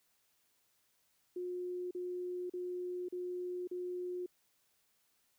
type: tone bursts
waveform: sine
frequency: 359.2 Hz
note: F4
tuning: 49 cents sharp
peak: -37 dBFS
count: 5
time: 1.36-4.262 s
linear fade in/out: 5 ms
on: 550 ms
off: 38 ms
effects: white hiss -75 dBFS RMS until 5.38 s